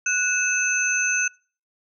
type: tone cluster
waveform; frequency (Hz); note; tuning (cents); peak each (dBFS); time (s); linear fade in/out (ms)
sine; 1479 / 2599 / 6220; F#6 / E7 / G8; -1 / -25 / -14; -24; 0.06-1.28; 5
effects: noise-tail reverb RT60 0.4 s tail -25 dB re dry